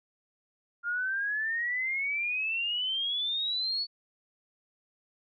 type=exponential sweep; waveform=sine; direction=up; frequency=1396.9 to 4469 Hz; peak=-28 dBFS; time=0.83-3.87 s; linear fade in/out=50 ms; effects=none